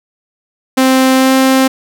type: tone with pitch glide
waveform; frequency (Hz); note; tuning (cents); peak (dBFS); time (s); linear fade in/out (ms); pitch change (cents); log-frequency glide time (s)
sawtooth; 261.6 to 263.9; C4 to C4; 0 to +15; -3; 0.77-1.68; 10; +15; 1.15-1.33
effects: none